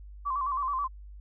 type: tone with vibrato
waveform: sine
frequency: 1094 Hz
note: C#6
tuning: 23 cents flat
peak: -27 dBFS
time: 0.25-0.88 s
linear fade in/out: 20 ms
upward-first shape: square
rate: 9.3 Hz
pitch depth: 82 cents each way
effects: added 50 Hz sine -43 dBFS peak until 1.2 s